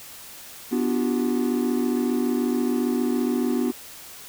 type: chord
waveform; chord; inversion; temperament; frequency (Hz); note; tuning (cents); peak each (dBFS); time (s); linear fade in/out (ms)
triangle; G dominant seventh; first; equal with one note detuned; 246.9 / 293.7 / 349.2 / 383.9; B3 / D4 / F4 / G4; 0 / 0 / 0 / -36; -21 / -26 / -27 / -27; 0.71-3.72; 20
effects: white hiss -42 dBFS RMS until 4.28 s